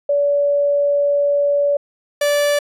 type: tone pair in turn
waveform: sine / 45% pulse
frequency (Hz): 573 / 581.3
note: D5 / D5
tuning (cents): -43 / -18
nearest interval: unison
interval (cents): 25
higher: second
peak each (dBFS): -13 / -14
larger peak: first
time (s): 0.09-1.77 / 2.21-2.59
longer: first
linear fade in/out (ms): 5
effects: resampled to 32000 Hz